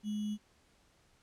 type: tone with sample-and-hold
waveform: sine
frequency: 210 Hz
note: G#3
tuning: 19 cents sharp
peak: -33 dBFS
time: 0.03-0.38 s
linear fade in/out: 50 ms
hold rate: 3150 Hz
effects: pink hiss -68 dBFS RMS until 1.22 s + low-pass 9000 Hz 12 dB/octave